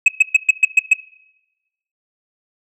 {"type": "tone bursts", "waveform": "sine", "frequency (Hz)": 2557, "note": "D#7", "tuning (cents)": 47, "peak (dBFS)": -3, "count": 7, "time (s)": [0.06, 0.934], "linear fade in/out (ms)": 5, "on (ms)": 22, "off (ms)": 120, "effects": ["noise-tail reverb RT60 1.0 s tail -23 dB re dry", "tanh soft clip ceiling -5 dBFS"]}